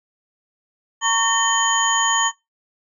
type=tone cluster; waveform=sine; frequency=915 / 1116 / 1823 / 3086 / 6780 Hz; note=A#5 / C#6 / A#6 / G7 / G#8; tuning=-32 / +11 / -39 / -28 / +35 cents; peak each=-22 dBFS; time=1.01-2.32 s; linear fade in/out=50 ms; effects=noise-tail reverb RT60 0.2 s tail -20 dB re dry